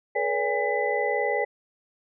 sine tone cluster, 427.5 / 486.6 / 571 / 813 / 2002 Hz, A4 / B4 / D5 / G#5 / B6, -50 / -26 / -49 / -37 / +23 cents, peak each -29 dBFS, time 0.15-1.45 s, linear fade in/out 10 ms, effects none

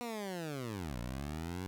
15% pulse linear two-way sweep, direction down then up, 244.6 to 57.2 to 95.3 Hz, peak -32 dBFS, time 0.01-1.67 s, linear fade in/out 0 ms, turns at 0.98 s, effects none

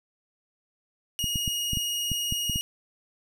sawtooth tone with vibrato, 2875 Hz, F7, 50 cents sharp, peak -24 dBFS, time 1.19-2.61 s, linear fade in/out 0 ms, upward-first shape sine, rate 20 Hz, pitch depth 9 cents each way
clicks, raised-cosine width 5 ms, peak -18 dBFS, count 9, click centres 1.242 / 1.358 / 1.478 / 1.733 / 1.772 / 2.117 / 2.324 / 2.497 / 2.559 s
effects none

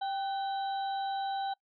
harmonic tone with a mistuned harmonic, 784 Hz, G5, in tune, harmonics 1 / 2 / 4 / 5, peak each -31 / -46 / -51 / -45 dBFS, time 0.01-1.54 s, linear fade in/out 10 ms, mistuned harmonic 2, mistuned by -73 cents, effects noise-tail reverb RT60 0.1 s tail -24 dB re dry

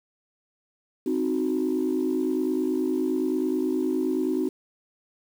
sine chord, C diminished, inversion none, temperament equal, 261.6 / 311.1 / 370 Hz, C4 / Eb4 / Gb4, 0 / 0 / 0 cents, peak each -26 / -26 / -26 dBFS, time 1.06-4.49 s, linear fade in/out 5 ms, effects tanh soft clip ceiling -16 dBFS + 8-bit

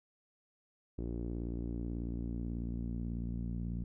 sawtooth tone with low-pass filter sweep, 58.27 Hz, A#1, in tune, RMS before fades -38 dBFS, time 0.98-3.84 s, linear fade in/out 5 ms, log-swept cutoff 350 to 200 Hz, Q 2.7, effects none

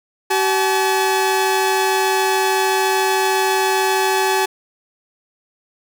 sawtooth tone pair together, 382 / 857.6 Hz, G4 / A5, -45 / -45 cents, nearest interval octave + major second, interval 1400 cents, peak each -14 dBFS, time 0.3-4.46 s, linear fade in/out 10 ms, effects none

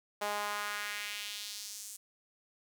sawtooth tone with high-pass filter sweep, 206.6 Hz, G#3, 9 cents flat, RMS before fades -39 dBFS, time 0.21-1.97 s, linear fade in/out 10 ms, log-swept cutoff 680 to 8100 Hz, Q 1.7, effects none

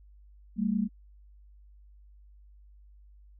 sine tone pair together, 196 / 225.6 Hz, G3 / A3, 0 / +44 cents, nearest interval major second, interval 244 cents, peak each -28 dBFS, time 0.56-0.89 s, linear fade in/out 50 ms, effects added 50 Hz sine -52 dBFS peak until 3.39 s

